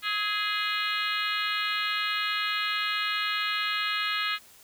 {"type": "harmonic tone with a mistuned harmonic", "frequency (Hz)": 415.3, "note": "G#4", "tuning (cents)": 0, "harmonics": [3, 4, 5, 6, 7, 8, 9, 10], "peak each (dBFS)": [-32, -33, -34, -35, -35, -36, -37, -37], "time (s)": [0.02, 4.39], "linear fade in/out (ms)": 50, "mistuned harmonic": 3, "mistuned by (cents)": 37, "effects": ["white hiss -54 dBFS RMS until 4.63 s"]}